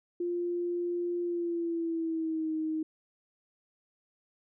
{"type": "tone with pitch glide", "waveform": "sine", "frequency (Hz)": [349.2, 314.7], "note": ["F4", "D#4"], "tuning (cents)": [0, 20], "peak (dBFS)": -29, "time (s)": [0.2, 2.83], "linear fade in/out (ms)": 5, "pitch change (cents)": -180, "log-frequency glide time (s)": [1.22, 2.53], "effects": []}